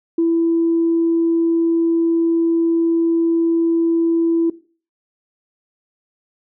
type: tone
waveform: sine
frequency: 332.7 Hz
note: E4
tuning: 16 cents sharp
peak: -12 dBFS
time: 0.18-4.5 s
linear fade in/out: 5 ms
effects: noise-tail reverb RT60 0.4 s tail -19 dB re dry + tanh soft clip ceiling -8 dBFS